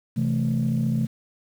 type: chord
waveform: sine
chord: A minor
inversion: first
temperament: equal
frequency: 130.81 / 164.81 / 220 Hz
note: C3 / E3 / A3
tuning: 0 / 0 / 0 cents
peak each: -23 / -26 / -23 dBFS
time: 0.16-1.07 s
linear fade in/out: 20 ms
effects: tanh soft clip ceiling -15 dBFS + 8-bit